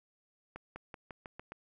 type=accelerating click train; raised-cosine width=0.5 ms; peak=-29 dBFS; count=7; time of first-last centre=0.56-1.52 s; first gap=200 ms; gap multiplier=0.91; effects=none